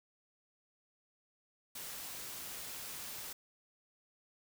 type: noise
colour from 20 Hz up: white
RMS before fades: -45 dBFS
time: 1.75-3.33 s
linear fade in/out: 5 ms
effects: none